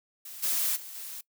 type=noise with level steps; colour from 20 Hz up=blue; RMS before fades=-43 / -28 / -43 / -40 dBFS; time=0.25-1.21 s; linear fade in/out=5 ms; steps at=0.42 / 0.75 / 0.94 s; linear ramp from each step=20 ms; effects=noise-tail reverb RT60 0.1 s tail -22 dB re dry